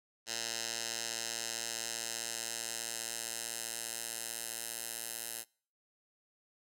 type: tone with band-pass filter sweep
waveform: 10% pulse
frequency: 115.3 Hz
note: A#2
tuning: 19 cents flat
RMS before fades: -40 dBFS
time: 0.26-5.45 s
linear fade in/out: 50 ms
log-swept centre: 5900 to 11000 Hz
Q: 1.3
effects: noise-tail reverb RT60 0.5 s tail -26 dB re dry